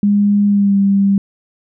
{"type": "tone with pitch glide", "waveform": "sine", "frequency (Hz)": [204, 197.85], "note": ["G#3", "G3"], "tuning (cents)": [-31, 16], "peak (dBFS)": -9, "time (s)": [0.03, 1.18], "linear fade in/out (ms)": 2, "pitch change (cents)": -53, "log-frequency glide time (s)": [0.47, 0.77], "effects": []}